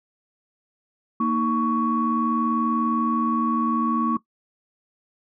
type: tone cluster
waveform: sine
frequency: 231.7 / 312.2 / 1117 Hz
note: A#3 / D#4 / C#6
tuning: -10 / +6 / +13 cents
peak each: -22 / -27 / -22 dBFS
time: 1.2-4.17 s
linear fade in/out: 5 ms
effects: noise-tail reverb RT60 0.1 s tail -18 dB re dry + tanh soft clip ceiling -10 dBFS